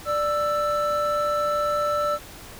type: tone pair together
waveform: triangle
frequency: 590 / 1324.5 Hz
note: D5 / E6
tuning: +8 / +8 cents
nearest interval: octave + major second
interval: 1400 cents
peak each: -22 dBFS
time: 0.05-2.19 s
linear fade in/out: 50 ms
effects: pink hiss -42 dBFS RMS until 2.59 s